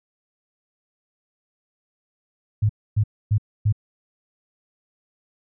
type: tone bursts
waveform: sine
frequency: 105.7 Hz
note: G#2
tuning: 31 cents sharp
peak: -15 dBFS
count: 4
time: 2.62-3.726 s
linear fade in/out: 10 ms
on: 74 ms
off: 270 ms
effects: none